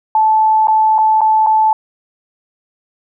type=tone with dropouts; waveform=sine; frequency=872 Hz; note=A5; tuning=16 cents flat; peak=-8 dBFS; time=0.15-1.73 s; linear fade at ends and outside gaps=2 ms; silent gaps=0.672-0.682 / 0.982-0.986 / 1.208-1.215 / 1.464-1.469 s; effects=none